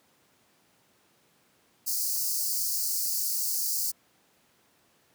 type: high-pass noise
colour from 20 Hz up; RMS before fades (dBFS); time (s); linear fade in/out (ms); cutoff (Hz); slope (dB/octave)
white; -29; 1.86-3.92; 20; 4400; 96
effects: pink hiss -65 dBFS RMS until 5.14 s + high-pass 150 Hz 12 dB/octave